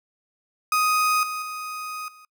35% pulse tone with level steps, 1249 Hz, D#6, 6 cents sharp, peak -17 / -26 / -29 / -45 dBFS, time 0.72-2.25 s, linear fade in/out 2 ms, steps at 1.23 / 1.42 / 2.08 s, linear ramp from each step 2 ms, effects noise-tail reverb RT60 0.1 s tail -25 dB re dry

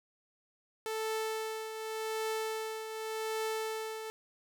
sawtooth tone with tremolo, 440 Hz, A4, in tune, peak -28 dBFS, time 0.86-4.1 s, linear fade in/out 0 ms, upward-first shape triangle, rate 0.87 Hz, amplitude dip 60%, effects none

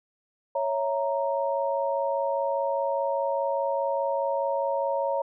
sine chord, A# diminished, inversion first, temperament equal, 554.4 / 659.3 / 932.3 Hz, C#5 / E5 / A#5, 0 / 0 / 0 cents, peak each -26 / -32 / -29 dBFS, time 0.55-5.22 s, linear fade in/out 5 ms, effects none

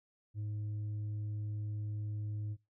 triangle tone with tanh clipping, 105.3 Hz, G#2, 24 cents sharp, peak -37 dBFS, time 0.34-2.57 s, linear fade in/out 50 ms, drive 8 dB, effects noise-tail reverb RT60 0.2 s tail -19 dB re dry

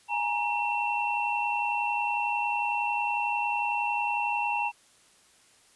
sine tone cluster, 829 / 940 / 2707 Hz, G#5 / A#5 / E7, -3 / +14 / +45 cents, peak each -30 dBFS, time 0.08-4.72 s, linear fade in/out 50 ms, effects white hiss -60 dBFS RMS until 5.75 s + resampled to 24000 Hz

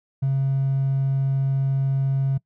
triangle tone with hard clipping, 135.7 Hz, C#3, 36 cents flat, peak -19 dBFS, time 0.22-2.38 s, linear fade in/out 10 ms, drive 4 dB, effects noise-tail reverb RT60 0.1 s tail -22 dB re dry

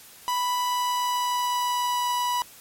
45% pulse tone with pitch glide, 987.8 to 981.5 Hz, B5 to B5, 0 to -11 cents, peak -23 dBFS, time 0.28-2.42 s, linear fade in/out 0 ms, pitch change -11 cents, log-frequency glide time 0.62-2.01 s, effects white hiss -48 dBFS RMS until 2.6 s + MP3 64 kbps

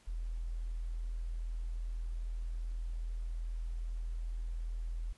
sine tone, 41.23 Hz, E1, 1 cent sharp, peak -35 dBFS, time 0.07-5.13 s, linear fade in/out 10 ms, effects pink hiss -65 dBFS RMS until 5.17 s + resampled to 24000 Hz

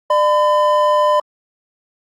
triangle tone pair together, 599 / 1011.2 Hz, D5 / B5, +34 / +41 cents, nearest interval major sixth, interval 907 cents, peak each -12 dBFS, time 0.1-1.2 s, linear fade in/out 5 ms, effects Opus 48 kbps

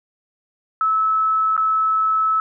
sine tone with dropouts, 1301 Hz, E6, 23 cents flat, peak -15 dBFS, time 0.81-2.4 s, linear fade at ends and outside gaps 1 ms, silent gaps 1.566-1.577 s, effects none

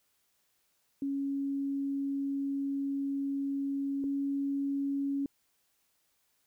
sine tone pair in turn, 277.2 / 278.5 Hz, C#4 / C#4, 0 / +8 cents, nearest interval unison, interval 8 cents, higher second, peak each -30 / -29 dBFS, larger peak second, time 1.02-4.04 / 4.04-5.26 s, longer first, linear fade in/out 2 ms, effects white hiss -74 dBFS RMS until 6.46 s

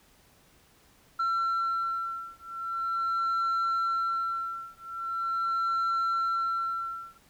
sine beating tone pair, 1352 / 1352.42 Hz, E6 / E6, +43 / +44 cents, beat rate 0.42 Hz, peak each -28 dBFS, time 1.19-7.18 s, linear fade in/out 10 ms, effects tanh soft clip ceiling -24 dBFS + pink hiss -61 dBFS RMS until 7.29 s

